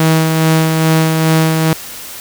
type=tone with tremolo; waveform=sawtooth; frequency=160 Hz; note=D#3; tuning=49 cents sharp; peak=-4 dBFS; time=0-1.73 s; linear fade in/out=2 ms; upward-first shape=sine; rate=2.4 Hz; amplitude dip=35%; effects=white hiss -29 dBFS RMS until 2.2 s